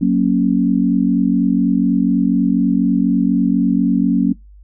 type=chord; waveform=sine; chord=F# major; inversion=none; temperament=equal; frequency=185 / 233.1 / 277.2 Hz; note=F#3 / A#3 / C#4; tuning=0 / 0 / 0 cents; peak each=-16 dBFS; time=0.01-4.33 s; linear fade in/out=10 ms; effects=noise-tail reverb RT60 0.2 s tail -24 dB re dry + added 50 Hz sine -39 dBFS peak until 4.63 s